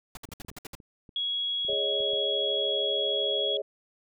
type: noise bursts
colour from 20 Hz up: pink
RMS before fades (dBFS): -40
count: 8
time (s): 0.15-0.752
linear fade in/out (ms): 2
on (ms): 21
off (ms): 62
type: clicks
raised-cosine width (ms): 3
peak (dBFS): -37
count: 10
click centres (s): 0.289 / 0.448 / 0.515 / 0.802 / 1.092 / 1.649 / 1.699 / 1.731 / 2.005 / 2.134
type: tone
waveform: sine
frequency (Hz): 3329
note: G#7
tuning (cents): +3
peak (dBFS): -27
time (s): 1.16-3.57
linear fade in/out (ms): 2
type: chord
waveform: sine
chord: Ab suspended fourth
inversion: none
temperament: equal with one note detuned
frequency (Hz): 415.3 / 554.4 / 627.3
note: Ab4 / Db5 / Eb5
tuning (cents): 0 / 0 / +14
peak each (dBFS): -32 / -32 / -34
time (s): 1.68-3.62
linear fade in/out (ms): 10
effects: none